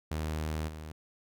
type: tone with level steps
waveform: sawtooth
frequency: 77.78 Hz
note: D#2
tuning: in tune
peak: -28 / -37 dBFS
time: 0.11-0.92 s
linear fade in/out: 5 ms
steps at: 0.67 s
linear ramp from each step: 20 ms
effects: none